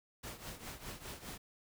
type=noise with tremolo; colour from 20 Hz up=pink; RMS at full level=-44 dBFS; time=0.23-1.38 s; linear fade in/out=10 ms; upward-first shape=triangle; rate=4.9 Hz; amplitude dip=80%; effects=none